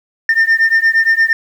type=beating tone pair; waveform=sine; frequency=1803 / 1811.6 Hz; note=A6 / A#6; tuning=+42 / -50 cents; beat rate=8.6 Hz; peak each=-10 dBFS; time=0.29-1.33 s; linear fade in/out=2 ms; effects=tanh soft clip ceiling -6 dBFS + 7-bit